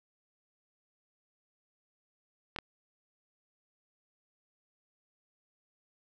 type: clicks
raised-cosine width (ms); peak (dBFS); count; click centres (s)
0.3; -20; 2; 2.562 / 2.587
effects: none